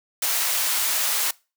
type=high-pass noise; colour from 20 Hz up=white; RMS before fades=-23 dBFS; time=0.22-1.31 s; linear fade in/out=5 ms; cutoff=690 Hz; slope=12 dB/octave; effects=noise-tail reverb RT60 0.3 s tail -23 dB re dry